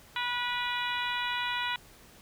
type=harmonic tone; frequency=487.6 Hz; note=B4; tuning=22 cents flat; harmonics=2 / 3 / 4 / 5 / 6 / 7 / 8; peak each=-34 / -36 / -37 / -38 / -39 / -39 / -40 dBFS; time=0.16-1.76 s; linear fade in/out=2 ms; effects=pink hiss -55 dBFS RMS until 2.21 s